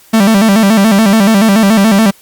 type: tone with vibrato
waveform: 45% pulse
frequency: 209.3 Hz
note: G#3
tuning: 14 cents sharp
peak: -5 dBFS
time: 0.13-2.11 s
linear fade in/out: 10 ms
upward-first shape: square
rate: 7 Hz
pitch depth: 110 cents each way
effects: white hiss -43 dBFS RMS until 2.21 s + Opus 48 kbps